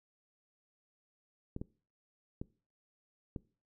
clicks, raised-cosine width 3 ms, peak -26 dBFS, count 4, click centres 1.564 / 1.615 / 2.415 / 3.362 s, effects noise-tail reverb RT60 0.4 s tail -22 dB re dry

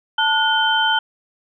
sine tone cluster, 881 / 1454 / 3098 Hz, A5 / F#6 / G7, +2 / -31 / -21 cents, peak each -19 dBFS, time 0.18-0.99 s, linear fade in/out 5 ms, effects none

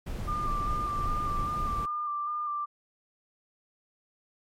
brown noise, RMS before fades -33 dBFS, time 0.06-1.86 s, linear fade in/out 10 ms
sine tone with vibrato, 1192 Hz, D6, 25 cents sharp, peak -29 dBFS, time 0.27-2.66 s, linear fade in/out 20 ms, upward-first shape square, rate 2.5 Hz, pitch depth 19 cents each way
effects MP3 64 kbps

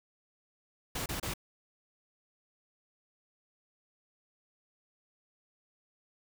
pink noise bursts, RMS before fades -36 dBFS, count 3, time 0.95-1.338 s, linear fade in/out 5 ms, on 110 ms, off 29 ms, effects none

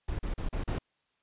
brown noise bursts, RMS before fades -32 dBFS, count 5, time 0.08-0.786 s, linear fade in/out 5 ms, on 110 ms, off 39 ms, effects white hiss -75 dBFS RMS until 1.22 s + resampled to 8000 Hz

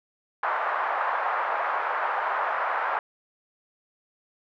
white band-pass noise, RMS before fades -27 dBFS, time 0.43-2.99 s, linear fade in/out 2 ms, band 660 to 1400 Hz, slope 24 dB/octave, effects none

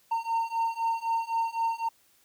triangle beating tone pair, 911 / 914.9 Hz, A#5 / A#5, -40 / -33 cents, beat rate 3.9 Hz, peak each -28 / -27 dBFS, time 0.11-1.89 s, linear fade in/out 10 ms, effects white hiss -64 dBFS RMS until 2.24 s

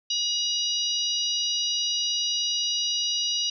harmonic tone with a mistuned harmonic, 963 Hz, B5, 44 cents flat, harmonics 3 / 4 / 5 / 6, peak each -28 / -29 / -30 / -31 dBFS, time 0.1-3.5 s, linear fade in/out 5 ms, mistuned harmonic 4, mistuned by -15 cents, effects none

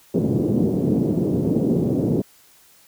pink band-pass noise, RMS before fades -20 dBFS, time 0.14-2.22 s, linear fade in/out 5 ms, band 130 to 420 Hz, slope 24 dB/octave, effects white hiss -53 dBFS RMS until 2.87 s

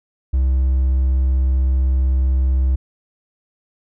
triangle tone with hard clipping, 65.41 Hz, C2, in tune, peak -14 dBFS, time 0.33-2.76 s, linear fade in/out 10 ms, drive 5 dB, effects none

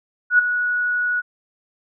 sine tone with ADSR envelope, 1464 Hz, F#6, 19 cents flat, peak -8 dBFS, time 0.3-1.22 s, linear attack 87 ms, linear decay 12 ms, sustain -10 dB, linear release 31 ms, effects none

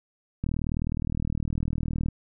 click train, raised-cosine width 5 ms, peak -16 dBFS, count 66, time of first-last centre 0.44-2.086 s, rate 39.5 Hz, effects none

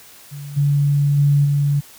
sine tone with level steps, 143.2 Hz, D3, 43 cents flat, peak -29 / -13 / -11 / -14 dBFS, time 0.31-1.81 s, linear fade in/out 20 ms, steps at 0.56 / 1.17 / 1.44 s, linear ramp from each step 20 ms, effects white hiss -44 dBFS RMS until 1.98 s

